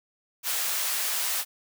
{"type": "high-pass noise", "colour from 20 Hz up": "white", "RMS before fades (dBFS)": -28, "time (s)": [0.43, 1.45], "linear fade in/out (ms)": 50, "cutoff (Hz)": 730, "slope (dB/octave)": 12, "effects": []}